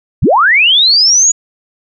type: linear sweep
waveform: sine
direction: up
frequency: 43.86 to 6900 Hz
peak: -5 dBFS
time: 0.22-1.32 s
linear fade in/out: 10 ms
effects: none